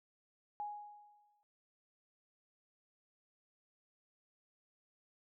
sine tone with exponential decay, 830.6 Hz, G#5, in tune, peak -37 dBFS, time 0.6-1.43 s, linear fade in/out 0 ms, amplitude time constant 180 ms, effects none

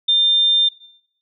sine tone, 3600 Hz, A7, 39 cents sharp, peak -12 dBFS, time 0.08-0.69 s, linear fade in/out 10 ms, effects noise-tail reverb RT60 0.7 s tail -17 dB re dry

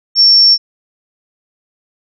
sine tone, 5450 Hz, F8, 43 cents flat, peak -4 dBFS, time 0.15-0.58 s, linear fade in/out 50 ms, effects none

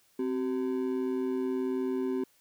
triangle ring-modulated tone, 321 Hz, E4, 46 cents flat, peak -23 dBFS, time 0.19-2.24 s, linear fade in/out 5 ms, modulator 59.3 Hz, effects white hiss -66 dBFS RMS until 2.4 s

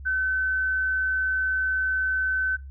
sine tone, 1524 Hz, G6, 49 cents flat, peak -22 dBFS, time 0.05-2.57 s, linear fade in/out 20 ms, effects noise-tail reverb RT60 0.2 s tail -17 dB re dry + added 68 Hz sine -37 dBFS peak until 2.7 s

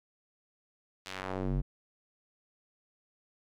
square tone with band-pass filter sweep, 47.18 Hz, F#1, 34 cents sharp, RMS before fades -34 dBFS, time 1.05-1.62 s, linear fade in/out 20 ms, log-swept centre 4600 to 98 Hz, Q 0.86, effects none

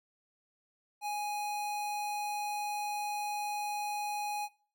square tone, 830.6 Hz, G#5, in tune, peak -34 dBFS, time 1.01-4.49 s, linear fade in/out 50 ms, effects noise-tail reverb RT60 0.4 s tail -20 dB re dry

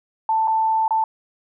sine tone with dropouts, 885 Hz, A5, 10 cents sharp, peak -16 dBFS, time 0.29-1.04 s, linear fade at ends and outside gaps 2 ms, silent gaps 0.475-0.479 / 0.88-0.907 s, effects none

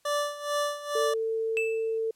25% pulse tone with tremolo, 584 Hz, D5, 10 cents flat, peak -21 dBFS, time 0.05-1.14 s, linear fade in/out 5 ms, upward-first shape sine, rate 2.3 Hz, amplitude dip 80%
sine tone, 447.4 Hz, A4, 29 cents sharp, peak -26 dBFS, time 0.95-2.11 s, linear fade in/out 5 ms
triangle tone with exponential decay, 2637 Hz, E7, in tune, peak -23 dBFS, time 1.57-1.98 s, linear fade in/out 0 ms, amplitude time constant 88 ms
effects white hiss -68 dBFS RMS until 2.15 s + low-pass 12000 Hz 12 dB/octave

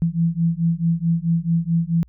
sine beating tone pair, 164.81 / 169.41 Hz, E3 / E3, 0 / +48 cents, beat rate 4.6 Hz, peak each -20 dBFS, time 0.02-2.03 s, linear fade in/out 0 ms, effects added 60 Hz sine -48 dBFS peak until 2.08 s

